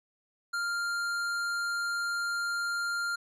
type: tone with hard clipping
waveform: sine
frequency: 1396.9 Hz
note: F6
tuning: in tune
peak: -31 dBFS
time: 0.53-3.16 s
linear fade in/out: 10 ms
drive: 12 dB
effects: none